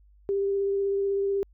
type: tone with vibrato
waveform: sine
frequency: 396.1 Hz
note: G4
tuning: 18 cents sharp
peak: -23 dBFS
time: 0.29-1.43 s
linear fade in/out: 0 ms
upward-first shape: sine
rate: 16 Hz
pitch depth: 12 cents each way
effects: added 50 Hz sine -54 dBFS peak until 1.53 s